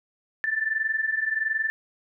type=tone pair together; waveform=sine; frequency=1750.6 / 1772 Hz; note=A6 / A6; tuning=-9 / +12 cents; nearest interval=unison; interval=21 cents; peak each=-28 / -25 dBFS; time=0.44-1.7 s; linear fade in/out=0 ms; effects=none